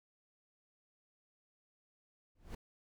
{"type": "noise with exponential growth", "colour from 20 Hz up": "brown", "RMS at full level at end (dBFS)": -37, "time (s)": [2.35, 2.55], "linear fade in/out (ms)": 5, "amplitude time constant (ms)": 42, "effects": []}